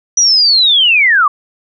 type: linear sweep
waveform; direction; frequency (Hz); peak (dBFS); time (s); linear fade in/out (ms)
sine; down; 5920 to 1108.7; -6; 0.17-1.28; 5
effects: none